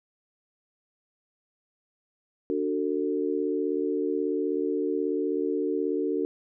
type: chord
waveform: sine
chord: D major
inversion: none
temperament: equal with one note detuned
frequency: 293.7 / 370 / 448.7 Hz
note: D4 / F#4 / A4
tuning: 0 / 0 / +34 cents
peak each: -29 dBFS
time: 2.5-6.25 s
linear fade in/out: 0 ms
effects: none